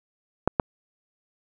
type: clicks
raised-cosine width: 1 ms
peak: -5 dBFS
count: 2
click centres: 0.476 / 0.598 s
effects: none